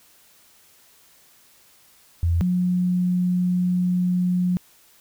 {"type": "tone pair in turn", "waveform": "sine", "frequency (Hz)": [84.9, 179.9], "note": ["F2", "F#3"], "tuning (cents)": [-48, -48], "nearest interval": "octave + minor second", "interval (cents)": 1300, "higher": "second", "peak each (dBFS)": [-17, -18], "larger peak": "first", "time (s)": [[2.23, 2.41], [2.41, 4.57]], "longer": "second", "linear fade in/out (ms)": 0, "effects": ["white hiss -55 dBFS RMS until 5 s"]}